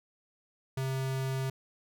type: tone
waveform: square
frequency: 132.8 Hz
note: C3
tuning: 26 cents sharp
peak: -31 dBFS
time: 0.77-1.5 s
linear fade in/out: 5 ms
effects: none